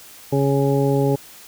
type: harmonic tone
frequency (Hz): 138.59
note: C#3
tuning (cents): 0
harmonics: 1 / 2 / 3 / 4 / 6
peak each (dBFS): -19 / -22 / -20 / -25 / -28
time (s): 0.32-1.16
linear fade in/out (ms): 10
effects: white hiss -43 dBFS RMS until 1.47 s